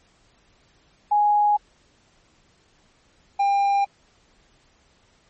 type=tone pair in turn; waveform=sine / triangle; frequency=830.6 / 799.2 Hz; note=G#5 / G5; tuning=0 / +33 cents; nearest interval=minor second; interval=67 cents; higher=first; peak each=-15 dBFS; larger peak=neither; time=1.11-1.57 / 3.39-3.85 s; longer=neither; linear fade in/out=10 ms; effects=pink hiss -60 dBFS RMS until 5.29 s + MP3 32 kbps